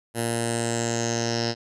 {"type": "tone with low-pass filter sweep", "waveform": "10% pulse", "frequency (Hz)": 116.5, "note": "A#2", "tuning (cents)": -1, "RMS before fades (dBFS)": -26, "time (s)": [0.14, 1.55], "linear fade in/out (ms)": 50, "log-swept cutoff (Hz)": [11000, 5000], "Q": 6.7, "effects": []}